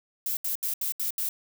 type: noise bursts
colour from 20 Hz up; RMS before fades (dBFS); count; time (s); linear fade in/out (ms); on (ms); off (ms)
violet; -29; 6; 0.26-1.29; 2; 110; 74
effects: none